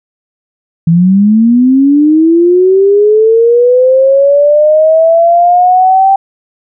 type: linear sweep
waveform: sine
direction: up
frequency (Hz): 161.8 to 784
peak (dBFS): -3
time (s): 0.87-6.16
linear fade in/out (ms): 5
effects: none